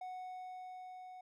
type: tone with level ramp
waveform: triangle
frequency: 738 Hz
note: F#5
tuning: 5 cents flat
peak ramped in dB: -40 to -47 dBFS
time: 0.01-1.21 s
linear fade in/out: 5 ms
effects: none